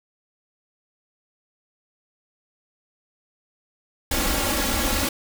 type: noise with comb filter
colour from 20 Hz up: pink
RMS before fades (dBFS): -23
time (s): 4.11-5.09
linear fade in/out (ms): 5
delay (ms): 3.6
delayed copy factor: +0.95
effects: none